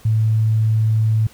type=tone; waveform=sine; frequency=110 Hz; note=A2; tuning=in tune; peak=-13 dBFS; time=0.05-1.27 s; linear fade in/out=5 ms; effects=pink hiss -47 dBFS RMS until 1.33 s